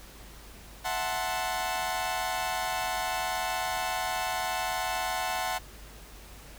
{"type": "chord", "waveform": "sawtooth", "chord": "F# half-diminished seventh", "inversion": "third", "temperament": "equal", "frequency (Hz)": [659.3, 740, 880, 1046.5], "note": ["E5", "F#5", "A5", "C6"], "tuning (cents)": [0, 0, 0, 0], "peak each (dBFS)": [-34, -28, -31, -33], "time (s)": [0.84, 5.59], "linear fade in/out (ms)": 20, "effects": ["added 50 Hz sine -49 dBFS peak until 6.58 s", "pink hiss -50 dBFS RMS until 6.58 s"]}